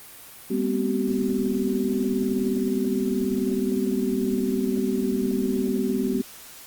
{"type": "tone cluster", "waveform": "sine", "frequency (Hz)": [200.5, 239.6, 259.4, 381.8], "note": ["G3", "A#3", "C4", "G4"], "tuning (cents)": [39, 48, -15, -46], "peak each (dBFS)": -27, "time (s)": [0.5, 6.22], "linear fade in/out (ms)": 10, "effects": ["white hiss -44 dBFS RMS until 6.66 s", "Opus 32 kbps"]}